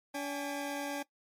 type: tone pair together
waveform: 20% pulse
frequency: 285.7 / 808 Hz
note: D4 / G#5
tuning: -48 / -48 cents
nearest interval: octave + tritone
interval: 1800 cents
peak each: -31 / -36 dBFS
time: 0.14-1.03 s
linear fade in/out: 10 ms
effects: noise-tail reverb RT60 0.1 s tail -19 dB re dry + MP3 64 kbps